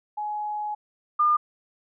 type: tone pair in turn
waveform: sine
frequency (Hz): 841 / 1207.7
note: G#5 / D6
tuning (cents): +22 / +48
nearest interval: tritone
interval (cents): 626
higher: second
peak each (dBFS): -27 / -17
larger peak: second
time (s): 0.17-0.75 / 1.19-1.37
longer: first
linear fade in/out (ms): 10
effects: none